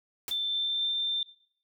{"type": "noise with exponential decay", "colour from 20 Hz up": "white", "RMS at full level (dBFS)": -32, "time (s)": [0.28, 0.37], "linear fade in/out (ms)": 1, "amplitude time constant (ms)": 19}
{"type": "tone with pitch glide", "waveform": "sine", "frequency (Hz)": [3547, 3578], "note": ["A7", "A7"], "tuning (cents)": [13, 28], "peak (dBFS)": -27, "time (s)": [0.31, 1.23], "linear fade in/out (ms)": 2, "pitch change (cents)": 15, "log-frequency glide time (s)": [0.46, 0.9]}
{"effects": ["noise-tail reverb RT60 0.6 s tail -17 dB re dry"]}